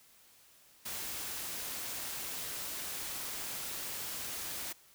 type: noise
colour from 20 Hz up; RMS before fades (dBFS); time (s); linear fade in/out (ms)
white; -40; 0.85-4.73; 10
effects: white hiss -62 dBFS RMS until 4.94 s